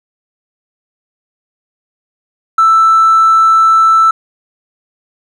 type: tone with hard clipping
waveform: sine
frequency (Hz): 1323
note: E6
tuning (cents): +6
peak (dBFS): -5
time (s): 2.58-4.11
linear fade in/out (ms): 5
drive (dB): 1
effects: none